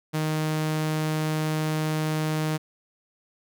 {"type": "tone", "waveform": "sawtooth", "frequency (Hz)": 155.5, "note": "D#3", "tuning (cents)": -1, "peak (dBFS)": -20, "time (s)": [0.13, 2.58], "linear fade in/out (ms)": 20, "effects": []}